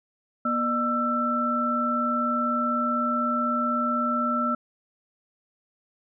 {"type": "tone cluster", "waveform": "sine", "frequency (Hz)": [240.3, 604, 1332], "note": ["B3", "D5", "E6"], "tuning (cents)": [-47, 48, 18], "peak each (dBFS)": [-27, -32, -24], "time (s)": [0.45, 4.55], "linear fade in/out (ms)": 5, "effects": []}